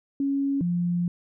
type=tone pair in turn; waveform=sine; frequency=277.2 / 174.63 Hz; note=C#4 / F3; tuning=0 / 0 cents; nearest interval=minor sixth; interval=800 cents; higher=first; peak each=-22 dBFS; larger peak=neither; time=0.2-0.61 / 0.61-1.08 s; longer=second; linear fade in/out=2 ms; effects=none